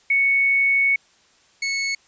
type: tone pair in turn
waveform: sine / sawtooth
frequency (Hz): 2217 / 2203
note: C#7 / C#7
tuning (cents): 0 / -11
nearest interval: unison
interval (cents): 11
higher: first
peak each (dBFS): -15 / -18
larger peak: first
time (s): 0.1-0.96 / 1.62-1.95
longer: first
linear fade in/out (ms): 5
effects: white hiss -57 dBFS RMS until 2.07 s + resampled to 16000 Hz